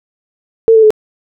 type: tone with pitch steps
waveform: sine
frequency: 450.9 / 441.9 / 429.6 Hz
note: A4 / A4 / A4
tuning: +42 / +7 / -41 cents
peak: -3 dBFS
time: 0.68-0.905 s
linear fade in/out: 0 ms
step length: 75 ms
effects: none

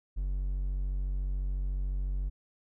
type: tone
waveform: triangle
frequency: 47 Hz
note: F#1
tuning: 28 cents sharp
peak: -27 dBFS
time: 0.16-2.3 s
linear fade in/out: 20 ms
effects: none

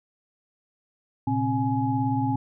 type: tone cluster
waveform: sine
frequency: 116.4 / 133.9 / 266.8 / 840 Hz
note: A#2 / C3 / C4 / G#5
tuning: -2 / +40 / +34 / +19 cents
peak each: -27 / -32 / -25 / -28 dBFS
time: 1.27-2.36 s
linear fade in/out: 5 ms
effects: none

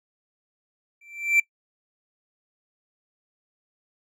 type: tone with exponential growth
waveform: triangle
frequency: 2344 Hz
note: D7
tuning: 4 cents flat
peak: -12 dBFS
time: 1.01-1.4 s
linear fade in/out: 5 ms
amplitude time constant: 84 ms
effects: noise-tail reverb RT60 0.1 s tail -22 dB re dry

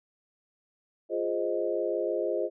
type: chord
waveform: sine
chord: F minor seventh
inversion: none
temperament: equal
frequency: 349.2 / 415.3 / 523.3 / 622.3 Hz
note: F4 / Ab4 / C5 / Eb5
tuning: 0 / 0 / 0 / 0 cents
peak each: -32 dBFS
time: 1.09-2.5 s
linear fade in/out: 50 ms
effects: none

